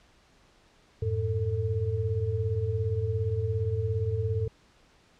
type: tone cluster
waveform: sine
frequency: 90 / 107.3 / 445.8 Hz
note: F#2 / A2 / A4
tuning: -47 / -43 / +23 cents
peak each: -31 / -28 / -32 dBFS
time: 1.02-4.48 s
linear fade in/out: 5 ms
effects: pink hiss -61 dBFS RMS until 5.19 s + low-pass 6000 Hz 12 dB/octave